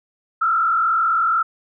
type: tone with frequency modulation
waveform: sine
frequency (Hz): 1338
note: E6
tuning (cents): +25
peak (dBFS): -15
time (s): 0.41-1.43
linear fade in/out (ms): 10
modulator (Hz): 42.1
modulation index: 1.3
effects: none